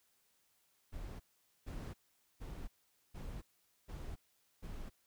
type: noise bursts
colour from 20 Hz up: brown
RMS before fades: -45 dBFS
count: 6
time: 0.92-4.9 s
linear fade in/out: 20 ms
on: 280 ms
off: 460 ms
effects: white hiss -75 dBFS RMS until 5.06 s